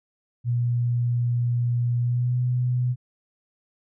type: tone with pitch glide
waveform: sine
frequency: 120.5 to 124.32 Hz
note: B2 to B2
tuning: -42 to +12 cents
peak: -20 dBFS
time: 0.44-2.96 s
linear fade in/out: 50 ms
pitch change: +54 cents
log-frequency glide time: 1.99-2.38 s
effects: none